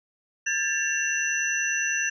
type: tone cluster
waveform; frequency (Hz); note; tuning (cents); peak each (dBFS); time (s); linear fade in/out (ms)
sine; 1611 / 1761 / 2738 / 5960; G6 / A6 / F7 / F#8; +47 / +1 / -35 / +12; -29; 0.46-2.1; 10
effects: none